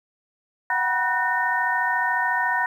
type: tone cluster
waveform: sine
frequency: 734 / 768 / 966 / 1494 / 1828 Hz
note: F#5 / G5 / B5 / F#6 / A#6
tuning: -14 / -36 / -39 / +16 / -34 cents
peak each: -30 / -33 / -24 / -27 / -24 dBFS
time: 0.7-2.66 s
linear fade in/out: 2 ms
effects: 9-bit